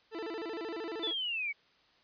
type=tone with vibrato; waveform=40% pulse; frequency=384.1 Hz; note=G4; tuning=35 cents flat; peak=-36 dBFS; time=0.11-1.14 s; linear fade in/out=50 ms; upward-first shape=square; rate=13 Hz; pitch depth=250 cents each way
type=linear sweep; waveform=sine; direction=down; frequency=3574 to 2200 Hz; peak=-32 dBFS; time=1.02-1.53 s; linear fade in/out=20 ms
effects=white hiss -66 dBFS RMS until 2.03 s + resampled to 11025 Hz